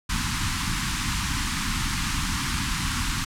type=band-stop noise; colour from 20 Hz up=pink; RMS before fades=-26 dBFS; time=0.09-3.25 s; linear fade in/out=10 ms; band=290 to 940 Hz; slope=48 dB/octave; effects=low-pass 9000 Hz 12 dB/octave

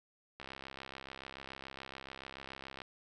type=click train; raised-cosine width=0.3 ms; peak=-29 dBFS; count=163; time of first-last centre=0.4-2.818 s; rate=67 Hz; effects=none

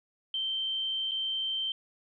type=tone with dropouts; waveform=sine; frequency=3122 Hz; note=G7; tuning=8 cents flat; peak=-29 dBFS; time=0.34-1.72 s; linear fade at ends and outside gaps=2 ms; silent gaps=1.112-1.117 s; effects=none

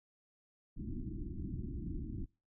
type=low-pass noise; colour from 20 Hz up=pink; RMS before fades=-41 dBFS; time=0.76-2.26 s; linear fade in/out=20 ms; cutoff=350 Hz; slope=96 dB/octave; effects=noise-tail reverb RT60 0.3 s tail -24 dB re dry

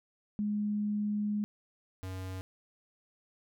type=tone pair in turn; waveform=sine / square; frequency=208.4 / 93.64 Hz; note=G#3 / F#2; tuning=+6 / +21 cents; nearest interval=octave + major second; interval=1385 cents; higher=first; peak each=-29 / -38 dBFS; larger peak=first; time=0.39-1.44 / 2.03-2.41 s; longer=first; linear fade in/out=0 ms; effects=none

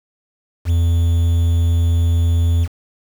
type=tone with quantisation; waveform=triangle; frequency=84.5 Hz; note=E2; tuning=43 cents sharp; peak=-10 dBFS; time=0.65-2.68 s; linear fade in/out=50 ms; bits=6; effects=none

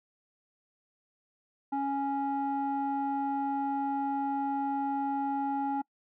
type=tone with low-pass filter; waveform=square; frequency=277.2 Hz; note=C#4; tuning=in tune; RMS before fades=-31 dBFS; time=1.72-5.82 s; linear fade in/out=10 ms; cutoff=950 Hz; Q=9.5; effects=noise-tail reverb RT60 0.1 s tail -25 dB re dry

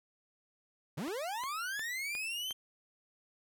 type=linear sweep; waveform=40% pulse; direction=up; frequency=120 to 3163 Hz; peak=-35 dBFS; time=0.97-2.53 s; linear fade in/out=10 ms
type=click train; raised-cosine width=0.3 ms; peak=-29 dBFS; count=5; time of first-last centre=1.08-2.509 s; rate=2.8 Hz
effects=none

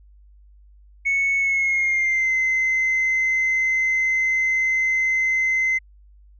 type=tone with pitch glide; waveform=sine; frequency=2209 to 2061 Hz; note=C#7 to C7; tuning=-7 to -27 cents; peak=-16 dBFS; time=1.05-5.79 s; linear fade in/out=20 ms; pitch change=-120 cents; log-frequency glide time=1.38-2.34 s; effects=tanh soft clip ceiling -15 dBFS + added 50 Hz sine -47 dBFS peak until 6.39 s

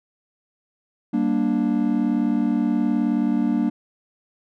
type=chord; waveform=triangle; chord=G minor; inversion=none; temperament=just; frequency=196 / 235.2 / 294 Hz; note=G3 / Bb3 / D4; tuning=0 / +16 / +2 cents; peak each=-23 / -19 / -21 dBFS; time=1.13-3.7 s; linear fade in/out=10 ms; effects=none

